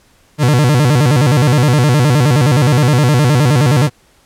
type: tone with vibrato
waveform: 40% pulse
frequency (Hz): 135.9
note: C#3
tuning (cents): -34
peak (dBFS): -7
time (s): 0.38-3.9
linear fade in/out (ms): 50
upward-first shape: square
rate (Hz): 9.6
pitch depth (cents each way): 180
effects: pink hiss -51 dBFS RMS until 4.25 s + low-pass 12000 Hz 12 dB/octave